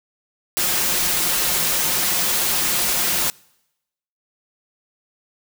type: noise with comb filter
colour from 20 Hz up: white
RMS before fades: -20 dBFS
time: 0.57-3.3 s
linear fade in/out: 0 ms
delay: 5.6 ms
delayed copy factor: +0.55
effects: noise-tail reverb RT60 0.9 s tail -26 dB re dry